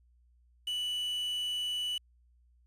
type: tone with quantisation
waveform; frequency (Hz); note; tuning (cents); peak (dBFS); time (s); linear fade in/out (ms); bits
triangle; 2960; F#7; 0; -30; 0.67-1.98; 5; 8
effects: added 60 Hz sine -62 dBFS peak until 2.66 s + resampled to 32000 Hz